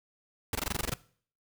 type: noise bursts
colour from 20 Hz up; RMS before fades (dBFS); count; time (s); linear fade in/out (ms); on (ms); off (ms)
pink; -31; 10; 0.53-0.939; 2; 22; 21
effects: noise-tail reverb RT60 0.5 s tail -20 dB re dry